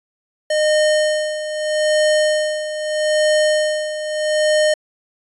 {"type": "tone with tremolo", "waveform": "square", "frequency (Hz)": 612, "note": "D#5", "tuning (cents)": -29, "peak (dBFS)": -13, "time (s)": [0.5, 4.74], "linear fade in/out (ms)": 5, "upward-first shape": "sine", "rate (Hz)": 0.79, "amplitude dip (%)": 70, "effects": ["resampled to 24000 Hz"]}